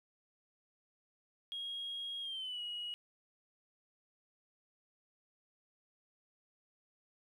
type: tone with pitch glide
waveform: sine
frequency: 3277 to 2903 Hz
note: G#7 to F#7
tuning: -24 to -34 cents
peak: -38 dBFS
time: 1.52-2.94 s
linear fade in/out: 0 ms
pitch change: -210 cents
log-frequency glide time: 2.21-2.61 s
effects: tanh soft clip ceiling -35 dBFS + 12-bit